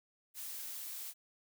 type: noise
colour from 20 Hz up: blue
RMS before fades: -44 dBFS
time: 0.34-1.14 s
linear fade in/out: 50 ms
effects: none